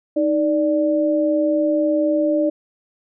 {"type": "tone pair together", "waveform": "sine", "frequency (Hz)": [311.1, 587.3], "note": ["D#4", "D5"], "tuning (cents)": [0, 0], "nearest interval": "major seventh", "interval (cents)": 1100, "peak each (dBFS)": -18, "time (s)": [0.16, 2.5], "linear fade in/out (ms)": 10, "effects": []}